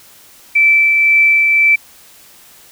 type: tone with tremolo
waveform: sine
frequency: 2325 Hz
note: D7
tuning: 18 cents flat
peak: -6 dBFS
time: 0.55-1.76 s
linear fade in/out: 10 ms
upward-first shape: triangle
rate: 1.9 Hz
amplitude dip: 30%
effects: white hiss -43 dBFS RMS until 2.71 s